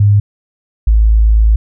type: tone pair in turn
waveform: sine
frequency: 102.4 / 54.24 Hz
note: G#2 / A1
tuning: -24 / -24 cents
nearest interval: major seventh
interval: 1100 cents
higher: first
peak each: -5 dBFS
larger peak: neither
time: 0-0.2 / 0.87-1.56 s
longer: second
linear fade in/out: 5 ms
effects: none